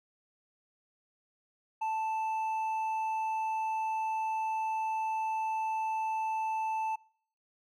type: tone with hard clipping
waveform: sine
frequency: 880 Hz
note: A5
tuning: in tune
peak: -31 dBFS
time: 1.81-6.96 s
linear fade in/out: 10 ms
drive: 4 dB
effects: noise-tail reverb RT60 0.6 s tail -25 dB re dry